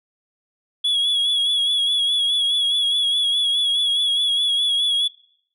sine tone with vibrato, 3361 Hz, G#7, 20 cents sharp, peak -14 dBFS, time 0.84-5.08 s, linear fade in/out 10 ms, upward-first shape sine, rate 4.8 Hz, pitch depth 42 cents each way, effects noise-tail reverb RT60 0.7 s tail -25 dB re dry + tanh soft clip ceiling -16 dBFS

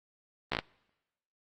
slowing click train, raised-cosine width 0.3 ms, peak -13 dBFS, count 5, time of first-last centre 0.52-0.589 s, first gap 14 ms, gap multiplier 1.14, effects noise-tail reverb RT60 1.0 s tail -25 dB re dry + Opus 24 kbps

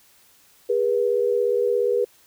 sine tone pair together, 407.3 / 484.4 Hz, G#4 / B4, -34 / -34 cents, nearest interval minor third, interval 300 cents, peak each -22 / -20 dBFS, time 0.69-2.05 s, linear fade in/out 10 ms, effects white hiss -56 dBFS RMS until 2.26 s

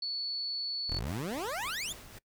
sine tone, 4435 Hz, C#8, in tune, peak -32 dBFS, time 0.02-0.99 s, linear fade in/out 5 ms
20% pulse exponential sweep, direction up, 32.7 to 3740 Hz, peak -29 dBFS, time 0.89-1.93 s, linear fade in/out 10 ms
pink noise with tremolo, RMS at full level -48 dBFS, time 1.06-2.19 s, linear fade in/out 10 ms, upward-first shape sine, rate 3.7 Hz, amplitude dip 40%
effects noise-tail reverb RT60 0.1 s tail -22 dB re dry

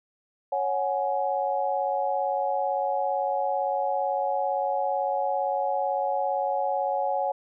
sine chord, C# suspended fourth, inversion none, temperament equal with one note detuned, 554.4 / 740 / 837.8 Hz, C#5 / F#5 / G#5, 0 / 0 / +15 cents, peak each -28 dBFS, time 0.52-7.32 s, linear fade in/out 5 ms, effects none

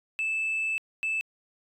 sine tone bursts at uneven times, 2629 Hz, E7, 5 cents flat, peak -24 dBFS, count 2, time 0.19-0.78 / 1.03-1.21 s, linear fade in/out 0 ms, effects tanh soft clip ceiling -24 dBFS

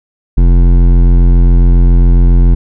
sine tone with hard clipping, 43.65 Hz, F1, in tune, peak -5 dBFS, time 0.37-2.55 s, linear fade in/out 10 ms, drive 13 dB, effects none

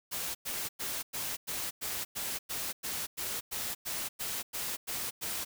white noise bursts, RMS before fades -36 dBFS, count 16, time 0.11-5.45 s, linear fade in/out 20 ms, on 240 ms, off 100 ms, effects none

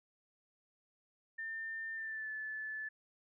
sine tone with pitch glide, 1800 to 1738.7 Hz, A6 to A6, +39 to -21 cents, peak -39 dBFS, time 1.38-2.89 s, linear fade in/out 10 ms, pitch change -60 cents, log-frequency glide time 1.94-2.3 s, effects none

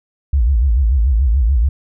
sine tone with vibrato, 61.74 Hz, B1, in tune, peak -10 dBFS, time 0.33-1.69 s, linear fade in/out 5 ms, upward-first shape sine, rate 6.9 Hz, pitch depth 250 cents each way, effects none

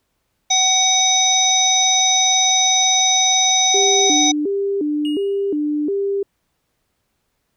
harmonic tone, 751 Hz, F#5, 26 cents sharp, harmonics 1 / 3 / 5 / 7 / 8, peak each -20 / -25 / -17 / -28 / -16 dBFS, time 0.5-4.32 s, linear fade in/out 10 ms
sine tone with vibrato, 344 Hz, F4, 26 cents flat, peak -17 dBFS, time 3.74-6.23 s, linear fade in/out 5 ms, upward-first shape square, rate 1.4 Hz, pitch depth 250 cents each way
triangle tone with exponential decay, 2875 Hz, F7, 50 cents sharp, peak -25 dBFS, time 5.05-5.56 s, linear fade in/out 1 ms, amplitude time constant 110 ms
effects pink hiss -70 dBFS RMS until 7.56 s

